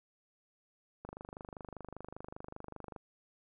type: click train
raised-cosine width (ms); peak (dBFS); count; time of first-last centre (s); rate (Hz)
1; -30; 49; 1.05-2.962; 25.1
effects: none